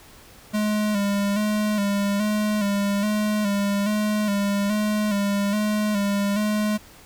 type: tone with vibrato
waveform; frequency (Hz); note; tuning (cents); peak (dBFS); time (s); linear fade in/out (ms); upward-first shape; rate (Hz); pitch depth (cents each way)
square; 206.2; G#3; -12; -21; 0.53-6.78; 20; square; 1.2; 43
effects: pink hiss -48 dBFS RMS until 7.05 s